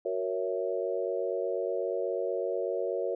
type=chord; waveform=sine; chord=F# dominant seventh; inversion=none; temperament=equal; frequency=370 / 466.2 / 554.4 / 659.3 Hz; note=F#4 / A#4 / C#5 / E5; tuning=0 / 0 / 0 / 0 cents; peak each=-34 / -33 / -33 / -37 dBFS; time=0.05-3.15 s; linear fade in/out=5 ms; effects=none